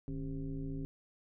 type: tone with frequency modulation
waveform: sine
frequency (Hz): 150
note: D3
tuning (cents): +37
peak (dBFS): -36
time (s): 0.08-0.85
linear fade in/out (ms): 0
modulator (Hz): 123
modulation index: 1.4
effects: none